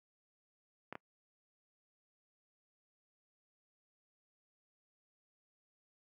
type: clicks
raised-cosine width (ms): 0.5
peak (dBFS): -27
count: 2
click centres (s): 0.926 / 0.954
effects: noise-tail reverb RT60 0.1 s tail -26 dB re dry + high-pass 150 Hz 12 dB/octave